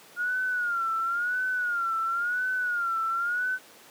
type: tone with vibrato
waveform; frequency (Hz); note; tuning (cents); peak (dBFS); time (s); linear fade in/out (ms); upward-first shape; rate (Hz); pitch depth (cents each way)
sine; 1420; F6; +28; -25; 0.16-3.59; 50; sine; 0.96; 110
effects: pink hiss -51 dBFS RMS until 3.9 s + high-pass 300 Hz 12 dB/octave